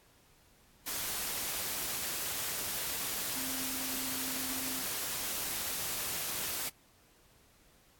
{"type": "tone in noise", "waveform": "sine", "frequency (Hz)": 261.6, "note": "C4", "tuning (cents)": 0, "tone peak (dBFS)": -44, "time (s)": [3.35, 4.83], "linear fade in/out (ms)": 20, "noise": "white", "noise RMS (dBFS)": -36, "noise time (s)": [0.86, 6.7], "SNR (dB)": -11, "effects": ["pink hiss -64 dBFS RMS until 7.99 s", "AAC 64 kbps"]}